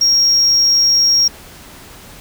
triangle tone, 5588 Hz, F8, in tune, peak -7 dBFS, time 0.01-1.28 s, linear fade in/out 5 ms, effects tanh soft clip ceiling -4 dBFS + pink hiss -38 dBFS RMS until 2.2 s

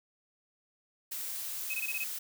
blue noise, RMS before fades -38 dBFS, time 1.11-2.19 s, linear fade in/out 10 ms
sine tone bursts, 2558 Hz, D#7, 47 cents sharp, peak -32 dBFS, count 6, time 1.7-2.04 s, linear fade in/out 5 ms, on 40 ms, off 20 ms
effects none

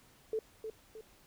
sine tone with echo, 439.2 Hz, A4, 3 cents flat, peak -31 dBFS, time 0.33-0.39 s, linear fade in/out 2 ms, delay 310 ms, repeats 2, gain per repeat -7 dB, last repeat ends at 1.01 s, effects pink hiss -63 dBFS RMS until 1.26 s

